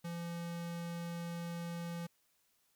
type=tone; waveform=square; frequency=170.4 Hz; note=F3; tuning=42 cents flat; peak=-40 dBFS; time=0.04-2.07 s; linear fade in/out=10 ms; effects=white hiss -75 dBFS RMS until 2.75 s